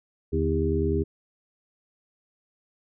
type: harmonic tone with a mistuned harmonic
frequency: 80 Hz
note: D#2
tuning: 49 cents sharp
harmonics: 1 / 2 / 3 / 4 / 5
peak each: -26 / -31 / -31 / -30 / -26 dBFS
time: 0.32-1.04 s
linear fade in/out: 20 ms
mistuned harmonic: 2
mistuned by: -110 cents
effects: none